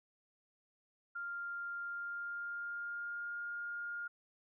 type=tone with pitch glide; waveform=sine; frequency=1396.9 to 1414.8 Hz; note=F6 to F6; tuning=0 to +22 cents; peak=-39 dBFS; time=1.15-4.08 s; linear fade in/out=10 ms; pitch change=+22 cents; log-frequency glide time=1.78-3.38 s; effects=none